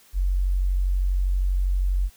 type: tone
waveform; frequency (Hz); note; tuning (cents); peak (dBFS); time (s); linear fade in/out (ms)
sine; 46.25; F#1; 0; -19; 0.13-2.1; 50
effects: white hiss -55 dBFS RMS until 2.16 s